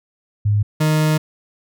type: tone pair in turn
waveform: sine / 40% pulse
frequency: 103.83 / 154.76 Hz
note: G#2 / D#3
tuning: 0 / -9 cents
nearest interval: perfect fifth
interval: 691 cents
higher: second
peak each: -13 dBFS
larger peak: neither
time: 0.45-0.63 / 0.8-1.18 s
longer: second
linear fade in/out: 10 ms
effects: none